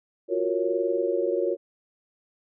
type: chord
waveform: sine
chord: Gb major seventh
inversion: third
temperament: equal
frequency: 349.2 / 370 / 466.2 / 554.4 Hz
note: F4 / Gb4 / Bb4 / Db5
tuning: 0 / 0 / 0 / 0 cents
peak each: -28 dBFS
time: 0.28-1.57 s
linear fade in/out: 50 ms
effects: none